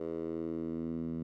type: tone with band-pass filter sweep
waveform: 10% pulse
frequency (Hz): 82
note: E2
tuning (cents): -9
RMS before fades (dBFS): -37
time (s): 0-1.23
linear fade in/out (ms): 5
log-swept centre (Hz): 440 to 210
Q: 2.5
effects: none